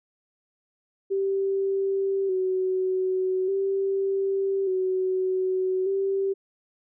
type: tone with vibrato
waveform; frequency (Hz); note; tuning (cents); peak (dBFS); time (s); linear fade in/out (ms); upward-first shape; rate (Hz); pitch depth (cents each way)
sine; 381.7; G4; -46; -22; 1.1-6.34; 20; square; 0.42; 37
effects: none